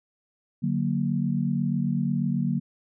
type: chord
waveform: sine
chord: D augmented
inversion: none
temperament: equal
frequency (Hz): 146.83 / 185 / 233.1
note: D3 / F#3 / A#3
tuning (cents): 0 / 0 / 0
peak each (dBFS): -27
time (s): 0.62-2.6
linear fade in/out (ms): 20
effects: none